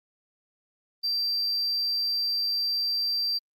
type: tone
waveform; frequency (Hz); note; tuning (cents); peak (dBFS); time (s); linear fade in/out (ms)
sine; 4699; D8; 0; -22; 1.03-3.39; 20
effects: tanh soft clip ceiling -23 dBFS + Opus 32 kbps